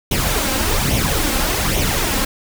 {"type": "noise with flanger", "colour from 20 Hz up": "pink", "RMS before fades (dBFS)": -18, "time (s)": [0.11, 2.25], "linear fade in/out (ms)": 5, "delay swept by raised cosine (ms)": [0.32, 3.82], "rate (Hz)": 1.2, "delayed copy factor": 0.6, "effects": []}